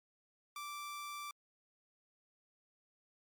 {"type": "tone", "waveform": "sawtooth", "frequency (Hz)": 1171, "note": "D6", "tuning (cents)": -5, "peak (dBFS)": -39, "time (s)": [0.56, 1.31], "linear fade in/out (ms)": 2, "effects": ["MP3 96 kbps"]}